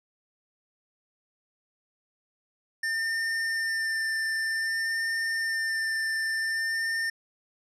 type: tone with vibrato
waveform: square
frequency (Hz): 1798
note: A6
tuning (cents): +37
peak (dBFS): -27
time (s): 2.83-7.1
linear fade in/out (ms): 5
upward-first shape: sine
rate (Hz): 0.53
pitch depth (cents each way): 13
effects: low-pass 9000 Hz 12 dB/octave